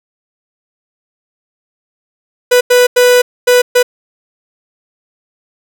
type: tone bursts at uneven times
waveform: 45% pulse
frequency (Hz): 493.9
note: B4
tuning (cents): 0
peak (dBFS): -5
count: 5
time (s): 2.51-2.61 / 2.7-2.87 / 2.96-3.22 / 3.47-3.62 / 3.75-3.83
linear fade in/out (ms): 10
effects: none